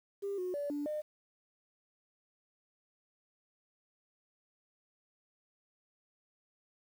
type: tone with pitch steps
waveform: sine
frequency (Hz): 399.2 / 364 / 576 / 290.9 / 606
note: G4 / F#4 / D5 / D4 / D#5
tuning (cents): +32 / -28 / -34 / -16 / -46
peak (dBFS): -33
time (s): 0.22-1.02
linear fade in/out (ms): 20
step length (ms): 160
effects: tanh soft clip ceiling -30 dBFS + 10-bit